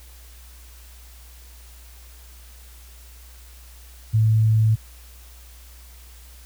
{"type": "tone", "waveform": "sine", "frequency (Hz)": 110, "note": "A2", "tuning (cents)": 0, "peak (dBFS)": -14, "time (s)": [4.13, 4.76], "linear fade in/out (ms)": 20, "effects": ["added 60 Hz sine -43 dBFS peak until 6.45 s", "white hiss -50 dBFS RMS until 6.45 s"]}